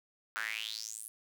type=tone with high-pass filter sweep; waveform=square; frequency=55 Hz; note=A1; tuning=in tune; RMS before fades=-40 dBFS; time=0.36-1.08 s; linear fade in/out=0 ms; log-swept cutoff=1400 to 11000 Hz; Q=6.2; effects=none